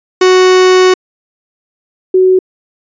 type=tone pair in turn; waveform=45% pulse / sine; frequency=370 / 372.8 Hz; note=F#4 / F#4; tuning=0 / +13 cents; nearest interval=unison; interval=13 cents; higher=second; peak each=-4 dBFS; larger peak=neither; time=0.21-0.94 / 2.14-2.39 s; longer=first; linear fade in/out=5 ms; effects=resampled to 16000 Hz